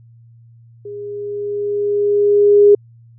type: tone with level ramp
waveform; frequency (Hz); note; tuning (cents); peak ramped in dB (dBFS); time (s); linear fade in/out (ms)
sine; 410; G#4; -22; -27 to -4; 0.85-2.75; 5
effects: added 116 Hz sine -42 dBFS peak until 3.18 s